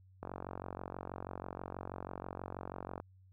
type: click train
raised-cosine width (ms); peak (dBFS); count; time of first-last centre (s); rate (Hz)
1; -27; 129; 0.23-3.001; 46.2
effects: added 94 Hz sine -59 dBFS peak until 3.32 s